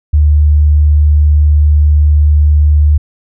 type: tone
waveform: sine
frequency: 74.6 Hz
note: D2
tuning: 28 cents sharp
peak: -4 dBFS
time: 0.13-2.98 s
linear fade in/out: 10 ms
effects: none